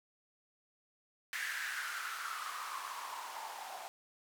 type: noise with band-pass filter sweep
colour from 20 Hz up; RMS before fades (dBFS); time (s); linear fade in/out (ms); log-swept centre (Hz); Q
blue; -42; 1.33-3.88; 0; 1800 to 750; 5.5
effects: none